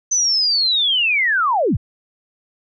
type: linear sweep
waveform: sine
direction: down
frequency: 6160 to 52.7 Hz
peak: -14 dBFS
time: 0.11-1.77 s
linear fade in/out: 10 ms
effects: none